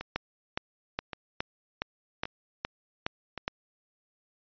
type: two click trains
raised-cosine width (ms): 0.3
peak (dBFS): -20 / -13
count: 4 / 9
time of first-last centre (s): 0.01-3.377 / 0.16-3.48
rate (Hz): 0.891 / 2.41
effects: resampled to 11025 Hz